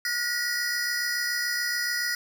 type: tone cluster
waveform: square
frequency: 1441 / 1864 / 1931 / 4990 Hz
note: F#6 / A#6 / B6 / D#8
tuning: -46 / -1 / -39 / +4 cents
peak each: -33 / -36 / -30 / -32 dBFS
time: 0.05-2.15 s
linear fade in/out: 2 ms
effects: 9-bit